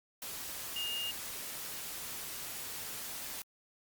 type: tone in noise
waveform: sine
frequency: 2834 Hz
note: F7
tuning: 25 cents sharp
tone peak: -35 dBFS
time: 0.76-1.11 s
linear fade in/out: 2 ms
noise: white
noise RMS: -42 dBFS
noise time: 0.22-3.42 s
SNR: +4 dB
effects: Opus 48 kbps